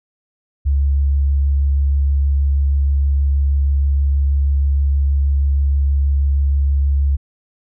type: tone with vibrato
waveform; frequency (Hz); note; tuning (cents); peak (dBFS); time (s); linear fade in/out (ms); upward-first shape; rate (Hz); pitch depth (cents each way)
sine; 69.8; C#2; +13; -12; 0.65-7.17; 20; sine; 6.3; 10
effects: none